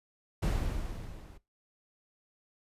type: noise with level ramp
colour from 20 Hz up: brown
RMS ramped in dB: -27 to -50 dBFS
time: 0.42-1.38 s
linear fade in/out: 10 ms
effects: noise-tail reverb RT60 0.2 s tail -19 dB re dry + resampled to 32000 Hz

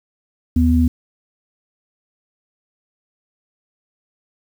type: tone pair together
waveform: sine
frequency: 77.78 / 246.9 Hz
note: D#2 / B3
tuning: 0 / 0 cents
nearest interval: octave + minor sixth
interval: 2000 cents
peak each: -14 dBFS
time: 0.56-0.88 s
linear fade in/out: 5 ms
effects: 7-bit

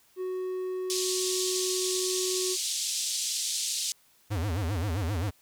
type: tone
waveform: triangle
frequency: 370 Hz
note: F#4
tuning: in tune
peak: -28 dBFS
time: 0.16-2.57 s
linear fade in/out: 50 ms
type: band-pass noise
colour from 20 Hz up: white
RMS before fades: -31 dBFS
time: 0.9-3.92 s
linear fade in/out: 0 ms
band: 3400 to 8400 Hz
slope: 24 dB/octave
type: tone with vibrato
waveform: square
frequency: 92.5 Hz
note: F#2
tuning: in tune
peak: -28 dBFS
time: 4.3-5.31 s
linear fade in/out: 20 ms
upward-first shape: sine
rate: 7.6 Hz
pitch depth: 260 cents each way
effects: white hiss -63 dBFS RMS until 5.41 s

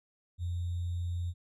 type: tone with sample-and-hold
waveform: sine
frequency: 87.31 Hz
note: F2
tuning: in tune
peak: -31 dBFS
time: 0.38-1.34 s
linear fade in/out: 50 ms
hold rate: 3675 Hz
effects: resampled to 24000 Hz

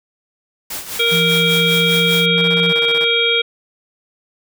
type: noise with tremolo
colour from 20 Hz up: white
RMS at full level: -25 dBFS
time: 0.7-2.26 s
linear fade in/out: 5 ms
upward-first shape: sine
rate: 5 Hz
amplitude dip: 65%
type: harmonic tone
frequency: 466.2 Hz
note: A#4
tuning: in tune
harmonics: 1 / 3 / 5 / 7 / 8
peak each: -19 / -24 / -18 / -16 / -24 dBFS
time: 0.99-3.42 s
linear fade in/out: 10 ms
type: tone with pitch glide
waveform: sine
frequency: 169 to 172.15 Hz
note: E3 to F3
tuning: +43 to -25 cents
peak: -18 dBFS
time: 1.11-2.73 s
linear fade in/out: 20 ms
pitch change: +32 cents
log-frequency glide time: 1.56-2.32 s
type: tone bursts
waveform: 5% pulse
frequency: 163.9 Hz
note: E3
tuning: 10 cents flat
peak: -18 dBFS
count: 11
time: 2.38-3.043 s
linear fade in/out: 0 ms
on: 33 ms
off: 30 ms
effects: none

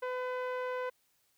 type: tone with low-pass filter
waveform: sawtooth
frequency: 504 Hz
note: B4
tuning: 35 cents sharp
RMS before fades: -36 dBFS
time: 0.02-0.9 s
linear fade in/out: 10 ms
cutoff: 1700 Hz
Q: 1
effects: white hiss -73 dBFS RMS until 1.37 s

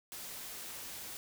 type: noise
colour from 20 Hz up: white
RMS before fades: -45 dBFS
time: 0.12-1.17 s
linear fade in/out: 0 ms
effects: none

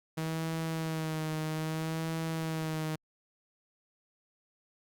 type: tone with vibrato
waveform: sawtooth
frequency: 159.3 Hz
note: D#3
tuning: 41 cents sharp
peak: -28 dBFS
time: 0.17-2.96 s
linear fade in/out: 10 ms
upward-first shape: sine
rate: 0.62 Hz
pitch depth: 33 cents each way
effects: Opus 48 kbps

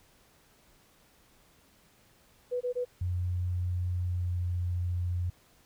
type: tone bursts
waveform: sine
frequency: 493.9 Hz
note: B4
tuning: in tune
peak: -28 dBFS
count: 3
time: 2.51-2.852 s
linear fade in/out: 20 ms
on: 100 ms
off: 21 ms
type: tone with pitch glide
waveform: sine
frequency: 89.5 to 88.57 Hz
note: F2 to F2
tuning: +43 to +25 cents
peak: -28 dBFS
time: 3.01-5.3 s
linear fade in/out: 5 ms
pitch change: -18 cents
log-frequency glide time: 3.97-4.4 s
effects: pink hiss -63 dBFS RMS until 5.65 s

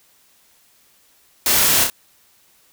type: noise with echo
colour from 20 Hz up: white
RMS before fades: -17 dBFS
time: 1.46-1.84 s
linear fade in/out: 2 ms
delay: 30 ms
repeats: 2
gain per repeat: -4 dB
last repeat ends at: 1.9 s
effects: white hiss -56 dBFS RMS until 2.72 s

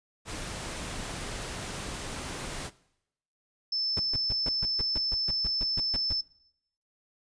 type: noise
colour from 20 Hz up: pink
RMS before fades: -37 dBFS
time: 0.25-2.71 s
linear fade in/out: 50 ms
type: tone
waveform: sine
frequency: 5274 Hz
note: E8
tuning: in tune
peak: -27 dBFS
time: 3.72-6.21 s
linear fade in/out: 5 ms
type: noise bursts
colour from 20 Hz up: brown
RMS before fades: -33 dBFS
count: 14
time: 3.97-6.126 s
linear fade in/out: 0 ms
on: 24 ms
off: 140 ms
effects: noise-tail reverb RT60 0.8 s tail -20 dB re dry + resampled to 22050 Hz

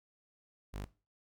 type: tone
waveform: sawtooth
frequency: 49.87 Hz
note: G1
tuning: 30 cents sharp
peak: -35 dBFS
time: 0.73-0.86 s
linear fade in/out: 20 ms
effects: noise-tail reverb RT60 0.3 s tail -17 dB re dry

